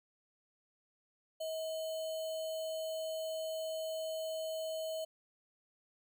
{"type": "tone with sample-and-hold", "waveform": "sine", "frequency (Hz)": 639, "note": "D#5", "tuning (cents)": 46, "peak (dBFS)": -36, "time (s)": [1.4, 5.05], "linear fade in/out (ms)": 10, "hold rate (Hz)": 3675, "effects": []}